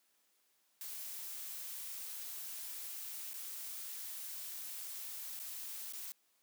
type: noise with dropouts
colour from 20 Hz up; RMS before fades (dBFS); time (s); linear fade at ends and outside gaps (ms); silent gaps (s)
blue; -45; 0.81-6.12; 0; 3.333-3.341 / 5.392-5.399 / 5.924-5.934
effects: white hiss -75 dBFS RMS until 6.42 s + high-pass 200 Hz 12 dB/octave